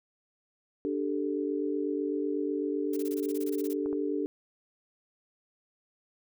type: chord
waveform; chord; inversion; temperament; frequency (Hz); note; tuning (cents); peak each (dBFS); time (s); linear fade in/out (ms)
sine; D suspended fourth; none; equal; 293.7 / 392 / 440; D4 / G4 / A4; 0 / 0 / 0; -31 / -33 / -34; 0.85-4.26; 0
type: noise bursts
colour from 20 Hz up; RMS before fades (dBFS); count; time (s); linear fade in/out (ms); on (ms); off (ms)
blue; -44; 14; 2.93-3.734; 5; 37; 22
type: clicks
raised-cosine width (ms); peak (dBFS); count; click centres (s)
1; -30; 2; 3.86 / 3.929
effects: none